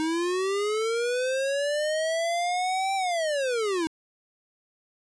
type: linear two-way sweep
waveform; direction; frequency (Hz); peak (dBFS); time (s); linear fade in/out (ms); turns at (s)
square; up then down; 311.1 to 784 to 311.1; -25; 0-3.87; 0; 2.95
effects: resampled to 22050 Hz